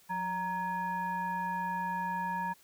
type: tone with frequency modulation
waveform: sine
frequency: 932.3 Hz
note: A#5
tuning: in tune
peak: -31 dBFS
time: 0.09-2.54 s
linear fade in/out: 20 ms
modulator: 753 Hz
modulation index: 0.73
effects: white hiss -62 dBFS RMS until 2.63 s